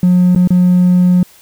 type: tone with dropouts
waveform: triangle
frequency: 180 Hz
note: F#3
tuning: 47 cents flat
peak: -3 dBFS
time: 0.03-1.23 s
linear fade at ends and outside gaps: 2 ms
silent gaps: 0.35-0.36 / 0.475-0.505 s
effects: tanh soft clip ceiling -2 dBFS + white hiss -44 dBFS RMS until 1.41 s